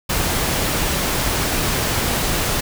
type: noise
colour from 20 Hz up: pink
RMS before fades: -20 dBFS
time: 0.09-2.61 s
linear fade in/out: 10 ms
effects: none